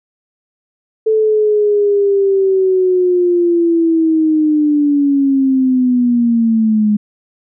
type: linear sweep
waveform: sine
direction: down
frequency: 440 to 207.7 Hz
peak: -9 dBFS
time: 1.06-6.97 s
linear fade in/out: 10 ms
effects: none